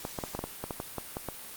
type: clicks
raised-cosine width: 1 ms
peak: -19 dBFS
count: 12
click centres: 0.051 / 0.188 / 0.238 / 0.35 / 0.391 / 0.44 / 0.64 / 0.708 / 0.801 / 0.983 / 1.169 / 1.287 s
effects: white hiss -44 dBFS RMS until 1.56 s + Opus 48 kbps